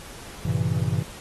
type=chord; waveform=triangle; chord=G diminished seventh; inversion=none; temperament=equal with one note detuned; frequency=98 / 116.54 / 135.11 / 164.81 Hz; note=G2 / Bb2 / Db3 / Fb3; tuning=0 / 0 / -44 / 0 cents; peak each=-25 dBFS; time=0.45-1.03 s; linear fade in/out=5 ms; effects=pink hiss -42 dBFS RMS until 1.2 s + AAC 32 kbps